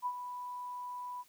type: tone with ADSR envelope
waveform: sine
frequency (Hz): 987.8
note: B5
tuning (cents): 0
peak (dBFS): -30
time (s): 0.02-1.24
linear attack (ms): 40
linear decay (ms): 64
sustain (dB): -9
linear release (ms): 37
effects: white hiss -65 dBFS RMS until 1.28 s